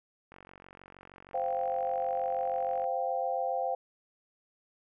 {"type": "click train", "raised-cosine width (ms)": 0.5, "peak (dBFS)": -35, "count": 118, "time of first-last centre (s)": [0.32, 2.842], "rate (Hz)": 46.4}
{"type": "chord", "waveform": "sine", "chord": "C suspended fourth", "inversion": "none", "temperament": "just", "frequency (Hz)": [523.3, 697.7, 784.9], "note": ["C5", "F5", "G5"], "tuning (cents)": [0, -2, 2], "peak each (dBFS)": -33, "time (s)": [1.34, 3.75], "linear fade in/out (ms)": 5}
{"effects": []}